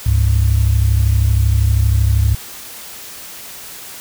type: tone pair together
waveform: sine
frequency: 69.3 / 102.03 Hz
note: C#2 / G#2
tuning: 0 / -30 cents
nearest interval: perfect fifth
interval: 670 cents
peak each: -12 dBFS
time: 0.06-2.35 s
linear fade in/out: 5 ms
effects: tanh soft clip ceiling -4 dBFS + white hiss -33 dBFS RMS until 4 s